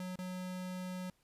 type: tone with dropouts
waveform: square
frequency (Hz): 183.3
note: F#3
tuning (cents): -16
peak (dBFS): -40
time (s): 0-1.1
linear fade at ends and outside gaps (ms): 2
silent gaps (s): 0.157-0.188
effects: pink hiss -74 dBFS RMS until 1.23 s + resampled to 32000 Hz